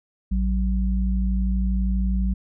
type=tone pair together; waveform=sine; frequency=56.13 / 188.8 Hz; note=A1 / F#3; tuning=+35 / +35 cents; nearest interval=octave + major sixth; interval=2100 cents; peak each=-20 / -25 dBFS; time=0.31-2.34 s; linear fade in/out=10 ms; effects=none